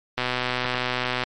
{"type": "click train", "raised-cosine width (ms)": 0.3, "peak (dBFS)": -8, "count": 133, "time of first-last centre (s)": [0.18, 1.236], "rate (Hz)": 125, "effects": ["MP3 64 kbps"]}